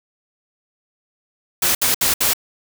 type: noise bursts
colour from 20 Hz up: white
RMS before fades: -17 dBFS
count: 4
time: 1.62-2.335 s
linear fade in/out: 5 ms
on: 130 ms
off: 65 ms
effects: none